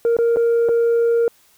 sine tone with dropouts, 466.2 Hz, A#4, in tune, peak -11 dBFS, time 0.05-1.28 s, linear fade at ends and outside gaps 1 ms, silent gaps 0.167-0.187 / 0.361-0.369 / 0.687-0.691 s, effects tanh soft clip ceiling -12 dBFS + white hiss -55 dBFS RMS until 1.57 s

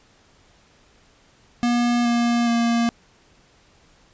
square tone with pitch steps, 240 / 237 / 234 Hz, B3 / A#3 / A#3, -49 / +29 / +7 cents, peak -18 dBFS, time 1.63-2.89 s, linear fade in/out 0 ms, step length 420 ms, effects pink hiss -56 dBFS RMS until 4.13 s + resampled to 16000 Hz

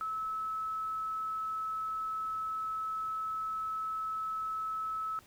sine tone, 1300 Hz, E6, 24 cents flat, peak -33 dBFS, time 0.01-5.19 s, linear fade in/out 0 ms, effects pink hiss -60 dBFS RMS until 5.26 s

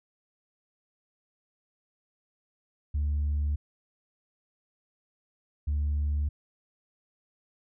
sine tone pair in turn, 73.4 / 73.4 Hz, D2 / D2, 0 / 0 cents, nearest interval unison, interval 0 cents, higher neither, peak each -23 dBFS, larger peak neither, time 2.94-3.56 / 5.67-6.29 s, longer neither, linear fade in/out 10 ms, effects tanh soft clip ceiling -23 dBFS

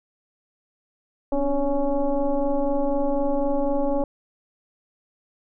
sine tone with frequency modulation, 287 Hz, D4, 40 cents flat, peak -19 dBFS, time 1.32-4.04 s, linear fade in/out 2 ms, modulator 275 Hz, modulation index 1.6, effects none

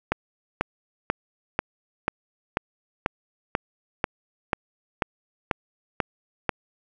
click train, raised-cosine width 0.5 ms, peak -6 dBFS, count 14, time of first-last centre 0.12-6.493 s, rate 2.04 Hz, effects none

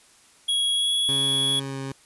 square tone with pitch glide, 3322 to 3359 Hz, G#7 to G#7, 0 to +19 cents, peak -21 dBFS, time 0.48-1.6 s, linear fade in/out 10 ms, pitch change +19 cents, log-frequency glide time 0.73-0.93 s
20% pulse tone with vibrato, 135.9 Hz, C#3, 34 cents flat, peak -25 dBFS, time 1.09-1.92 s, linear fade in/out 0 ms, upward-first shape sine, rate 2.4 Hz, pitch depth 10 cents each way
effects white hiss -55 dBFS RMS until 2.05 s + resampled to 24000 Hz

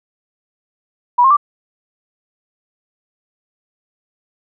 sine tone with pitch steps, 973 / 1067.2 / 1170.5 Hz, B5 / C6 / D6, -26 / +34 / -6 cents, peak -7 dBFS, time 1.18-1.369 s, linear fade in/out 10 ms, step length 63 ms, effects none

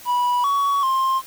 triangle tone with pitch steps, 979 / 1123 / 1057 Hz, B5 / C#6 / C6, -15 / +22 / +17 cents, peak -15 dBFS, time 0.05-1.22 s, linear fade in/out 50 ms, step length 390 ms, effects white hiss -42 dBFS RMS until 1.26 s

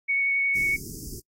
sine tone with vibrato, 2223 Hz, C#7, 4 cents sharp, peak -21 dBFS, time 0.08-0.77 s, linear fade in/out 20 ms, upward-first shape sine, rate 11 Hz, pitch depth 9 cents each way
pink band-stop noise, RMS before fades -38 dBFS, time 0.55-1.2 s, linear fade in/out 5 ms, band 430 to 4900 Hz, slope 96 dB/octave
effects noise-tail reverb RT60 0.1 s tail -24 dB re dry + AAC 48 kbps

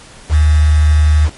sine tone with quantisation, 76 Hz, D#2, 40 cents flat, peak -6 dBFS, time 0.29-1.3 s, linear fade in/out 50 ms, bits 4, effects pink hiss -38 dBFS RMS until 1.37 s + MP3 48 kbps

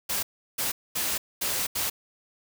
white noise bursts at uneven times, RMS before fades -28 dBFS, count 5, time 0.09-0.23 / 0.58-0.72 / 0.95-1.18 / 1.41-1.67 / 1.75-1.9 s, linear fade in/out 10 ms, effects none

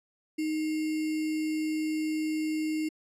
sine tone with sample-and-hold, 311.1 Hz, D#4, in tune, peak -27 dBFS, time 0.38-2.89 s, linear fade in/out 10 ms, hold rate 2450 Hz, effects low-pass 11000 Hz 12 dB/octave

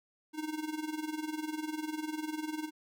square tone with tremolo, 308.8 Hz, D#4, 13 cents flat, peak -33 dBFS, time 0.33-2.71 s, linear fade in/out 50 ms, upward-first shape sine, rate 20 Hz, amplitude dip 75%, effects none

